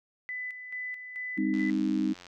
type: tone with tremolo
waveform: sine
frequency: 2000 Hz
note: B6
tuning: 21 cents sharp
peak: -33 dBFS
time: 0.29-1.7 s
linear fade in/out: 0 ms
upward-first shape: square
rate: 2.3 Hz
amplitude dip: 55%
type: chord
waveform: sine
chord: C minor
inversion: second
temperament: equal with one note detuned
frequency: 200.7 / 261.6 / 311.1 Hz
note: G3 / C4 / Eb4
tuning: +41 / 0 / 0 cents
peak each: -30 / -30 / -28 dBFS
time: 1.37-2.14 s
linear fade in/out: 20 ms
type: click train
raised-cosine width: 0.2 ms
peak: -30 dBFS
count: 66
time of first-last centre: 1.54-2.267 s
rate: 89.4 Hz
effects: none